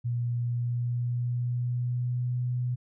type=tone with pitch glide; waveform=sine; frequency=120 to 123.8 Hz; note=B2 to B2; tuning=-49 to +5 cents; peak=-26 dBFS; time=0.04-2.76 s; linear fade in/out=20 ms; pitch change=+54 cents; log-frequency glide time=0.37-2.4 s; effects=none